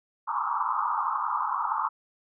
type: band-pass noise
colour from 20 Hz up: white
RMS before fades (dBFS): -28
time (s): 0.27-1.89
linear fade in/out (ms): 20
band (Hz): 850 to 1300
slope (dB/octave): 96
effects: none